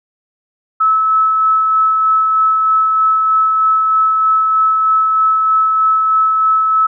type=tone with tremolo; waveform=sine; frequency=1300 Hz; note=E6; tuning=24 cents flat; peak=-8 dBFS; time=0.8-6.87 s; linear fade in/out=10 ms; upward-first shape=sine; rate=3.2 Hz; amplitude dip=25%; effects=none